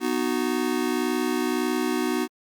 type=chord; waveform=square; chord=B major; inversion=none; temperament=just; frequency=246.9 / 308.7 / 370.4 Hz; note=B3 / D#4 / F#4; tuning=0 / -14 / +2 cents; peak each=-28 dBFS; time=0-2.28 s; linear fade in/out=50 ms; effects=Opus 48 kbps